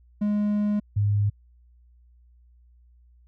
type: tone pair in turn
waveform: triangle / sine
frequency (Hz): 207.7 / 102.78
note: G#3 / G#2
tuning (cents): 0 / -18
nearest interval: octave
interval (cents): 1218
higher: first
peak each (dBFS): -19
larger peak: neither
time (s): 0.21-0.8 / 0.96-1.3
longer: first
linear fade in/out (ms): 10
effects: added 60 Hz sine -53 dBFS peak until 3.27 s